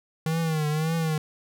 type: tone with vibrato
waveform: square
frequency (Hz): 157.5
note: D#3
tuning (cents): +21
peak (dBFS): -24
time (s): 0.26-1.18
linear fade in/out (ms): 2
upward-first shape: triangle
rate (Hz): 1.8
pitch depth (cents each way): 97
effects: none